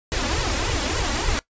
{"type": "noise with flanger", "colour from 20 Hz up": "pink", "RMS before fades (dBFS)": -23, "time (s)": [0.12, 1.39], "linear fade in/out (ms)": 0, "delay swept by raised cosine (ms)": [2, 3.6], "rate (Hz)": 3.5, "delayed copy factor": 0.9, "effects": ["noise-tail reverb RT60 0.1 s tail -19 dB re dry", "resampled to 16000 Hz"]}